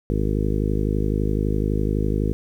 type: harmonic tone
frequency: 51.91 Hz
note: G#1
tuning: in tune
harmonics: 1 / 2 / 3 / 4 / 5 / 6 / 7 / 8 / 9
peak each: -23 / -26 / -28 / -29 / -30 / -31 / -31 / -32 / -33 dBFS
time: 0.1-2.33 s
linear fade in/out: 0 ms
effects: 9-bit